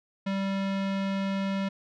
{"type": "tone with low-pass filter", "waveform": "square", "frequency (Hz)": 195, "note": "G3", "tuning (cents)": -9, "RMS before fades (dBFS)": -29, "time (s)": [0.26, 1.69], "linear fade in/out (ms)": 10, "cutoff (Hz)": 3400, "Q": 1.1, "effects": []}